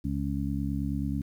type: harmonic tone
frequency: 69.3 Hz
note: C#2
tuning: in tune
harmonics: 1 / 2 / 3 / 4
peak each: -33 / -33 / -33 / -33 dBFS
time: 0.04-1.22 s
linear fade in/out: 10 ms
effects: 10-bit